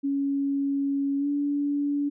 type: tone with pitch glide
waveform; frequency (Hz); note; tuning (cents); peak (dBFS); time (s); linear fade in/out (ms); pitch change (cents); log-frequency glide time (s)
sine; 278.5 to 287; C#4 to D4; +8 to -40; -23; 0.03-2.1; 20; +52; 1.18-1.27
effects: none